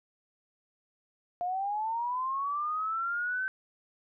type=linear sweep; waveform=sine; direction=up; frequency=698.5 to 1545 Hz; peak=-29 dBFS; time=1.41-3.48 s; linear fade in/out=0 ms; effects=none